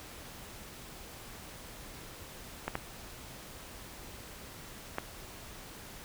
clicks, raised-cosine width 0.5 ms, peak -17 dBFS, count 3, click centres 2.68 / 2.754 / 4.984 s, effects pink hiss -48 dBFS RMS until 6.04 s

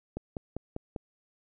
click train, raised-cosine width 2 ms, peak -21 dBFS, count 5, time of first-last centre 0.17-0.962 s, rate 5.05 Hz, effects none

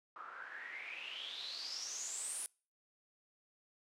white noise with low-pass filter sweep, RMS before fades -45 dBFS, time 0.16-2.46 s, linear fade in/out 0 ms, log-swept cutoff 1200 to 10000 Hz, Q 9.8, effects noise-tail reverb RT60 0.4 s tail -26 dB re dry + high-pass 400 Hz 12 dB/octave

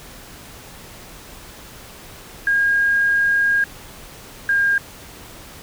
sine tone pair in turn, 1625 / 1612.8 Hz, G#6 / G6, -38 / +49 cents, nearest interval unison, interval 13 cents, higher first, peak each -14 dBFS, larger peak neither, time 2.47-3.64 / 4.49-4.78 s, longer first, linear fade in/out 2 ms, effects pink hiss -40 dBFS RMS until 5.62 s

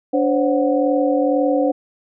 sine tone cluster, 289.8 / 518 / 560 / 737 Hz, D4 / C5 / C#5 / F#5, -23 / -17 / +18 / -7 cents, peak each -18 / -18 / -23 / -24 dBFS, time 0.13-1.72 s, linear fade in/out 10 ms, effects none

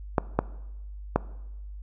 clicks, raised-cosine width 1 ms, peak -6 dBFS, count 3, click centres 0.182 / 0.39 / 1.16 s, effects noise-tail reverb RT60 1.0 s tail -19 dB re dry + added 50 Hz sine -37 dBFS peak until 1.82 s

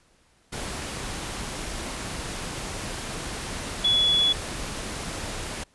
sine tone in noise, 3400 Hz, G#7, 40 cents sharp, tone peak -18 dBFS, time 3.84-4.33 s, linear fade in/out 10 ms, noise pink, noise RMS -33 dBFS, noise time 0.52-5.64 s, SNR +12 dB, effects pink hiss -62 dBFS RMS until 5.74 s + resampled to 24000 Hz

